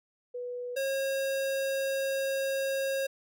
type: tone pair in turn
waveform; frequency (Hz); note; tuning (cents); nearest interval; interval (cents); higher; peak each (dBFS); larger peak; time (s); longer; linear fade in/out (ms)
sine / square; 491.1 / 541.6; B4 / C#5; -10 / -40; major second; 170; second; -34 / -29; second; 0.34-0.76 / 0.76-3.07; second; 10
effects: none